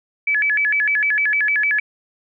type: tone with vibrato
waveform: sine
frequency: 1980 Hz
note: B6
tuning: 4 cents sharp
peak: -15 dBFS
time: 0.27-1.8 s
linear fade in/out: 5 ms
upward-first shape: square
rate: 6.6 Hz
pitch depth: 260 cents each way
effects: none